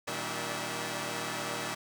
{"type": "tone cluster", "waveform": "5% pulse", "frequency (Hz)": [117.9, 158.1, 193.5, 291.3, 648], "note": ["A#2", "D#3", "G3", "D4", "E5"], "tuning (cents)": [20, 28, -22, -14, -30], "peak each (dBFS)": -29, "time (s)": [0.07, 1.75], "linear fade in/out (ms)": 10, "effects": []}